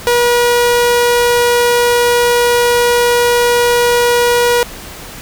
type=tone; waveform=sawtooth; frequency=481.4 Hz; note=B4; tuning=44 cents flat; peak=-5 dBFS; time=0.07-4.63 s; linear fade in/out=0 ms; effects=pink hiss -30 dBFS RMS until 5.21 s